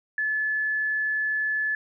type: tone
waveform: sine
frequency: 1726 Hz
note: A6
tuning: 34 cents flat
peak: -23 dBFS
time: 0.18-1.75 s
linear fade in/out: 2 ms
effects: none